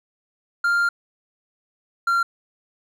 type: tone pair in turn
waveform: triangle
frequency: 1397 / 1379.4 Hz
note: F6 / F6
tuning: 0 / -22 cents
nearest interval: unison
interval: 22 cents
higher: first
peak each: -15 / -15 dBFS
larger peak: neither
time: 0.64-0.89 / 2.07-2.23 s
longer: first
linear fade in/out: 5 ms
effects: none